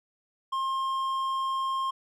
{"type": "tone with hard clipping", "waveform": "triangle", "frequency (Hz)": 1065, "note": "C6", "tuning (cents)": 30, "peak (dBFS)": -28, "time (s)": [0.52, 1.91], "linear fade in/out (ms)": 10, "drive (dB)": 9, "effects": []}